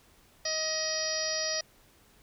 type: harmonic tone with a mistuned harmonic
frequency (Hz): 630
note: D#5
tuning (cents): +21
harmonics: 1 / 2 / 3 / 4 / 5 / 6 / 7 / 8 / 9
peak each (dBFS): -35 / -45 / -38 / -46 / -46 / -46 / -39 / -34 / -34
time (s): 0.45-1.61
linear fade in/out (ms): 5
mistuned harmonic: 8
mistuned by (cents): -35
effects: pink hiss -61 dBFS RMS until 2.22 s